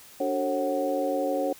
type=tone cluster; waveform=sine; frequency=291 / 377.9 / 448.7 / 541 / 746 Hz; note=D4 / F#4 / A4 / C#5 / F#5; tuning=-16 / +37 / +34 / -42 / +14 cents; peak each=-30 / -35 / -34 / -27 / -32 dBFS; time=0.2-1.53 s; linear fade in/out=5 ms; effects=white hiss -50 dBFS RMS until 1.59 s